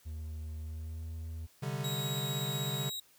triangle tone with pitch glide, 78 to 80.84 Hz, D#2 to E2, +5 to -33 cents, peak -36 dBFS, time 0.05-1.47 s, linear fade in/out 20 ms, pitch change +62 cents, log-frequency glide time 0.61-1.04 s
square chord, C suspended second, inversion none, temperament equal, 130.81 / 146.83 / 196 Hz, C3 / D3 / G3, 0 / 0 / 0 cents, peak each -38 / -38 / -44 dBFS, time 1.62-2.9 s, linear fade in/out 10 ms
sawtooth tone, 3824 Hz, A#7, 43 cents sharp, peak -34 dBFS, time 1.84-3 s, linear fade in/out 5 ms
effects white hiss -64 dBFS RMS until 3.18 s

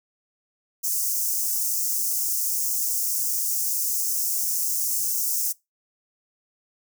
white high-pass noise, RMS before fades -25 dBFS, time 0.83-5.53 s, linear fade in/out 20 ms, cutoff 5500 Hz, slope 48 dB/octave, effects noise-tail reverb RT60 0.2 s tail -22 dB re dry

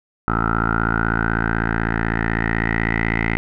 10% pulse tone with low-pass filter sweep, 56 Hz, A1, 31 cents sharp, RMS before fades -20 dBFS, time 0.28-3.37 s, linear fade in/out 0 ms, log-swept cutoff 1300 to 2100 Hz, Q 9.2, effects none

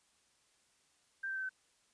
sine tone with pitch steps, 1577 / 1560.7 / 1544.5 / 1528.6 Hz, G6 / G6 / G6 / G6, +10 / -8 / -26 / -44 cents, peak -36 dBFS, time 1.23-1.494 s, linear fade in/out 10 ms, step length 66 ms, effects white hiss -72 dBFS RMS until 1.93 s + resampled to 22050 Hz

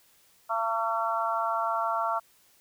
harmonic tone, 226.2 Hz, A3, 48 cents sharp, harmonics 3 / 4 / 5 / 6, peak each -31 / -31 / -31 / -31 dBFS, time 0.49-2.2 s, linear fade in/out 20 ms, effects white hiss -62 dBFS RMS until 2.6 s

